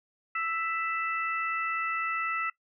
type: harmonic tone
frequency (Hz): 661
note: E5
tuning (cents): +5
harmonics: 2 / 3 / 4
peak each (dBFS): -30 / -34 / -36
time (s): 0.35-2.5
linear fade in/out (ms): 5
effects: noise-tail reverb RT60 0.1 s tail -19 dB re dry